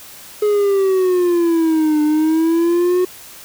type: exponential two-way sweep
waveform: triangle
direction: down then up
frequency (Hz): 422.8 to 300 to 366.8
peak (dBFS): -10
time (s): 0.42-3.05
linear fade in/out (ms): 5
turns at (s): 2.02
effects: white hiss -38 dBFS RMS until 3.44 s